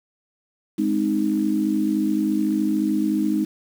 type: chord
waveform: sine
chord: Ab major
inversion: none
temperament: equal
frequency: 207.7 / 261.6 / 311.1 Hz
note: Ab3 / C4 / Eb4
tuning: 0 / 0 / 0 cents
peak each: -23 / -26 / -21 dBFS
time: 0.78-3.45 s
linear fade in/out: 10 ms
effects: 7-bit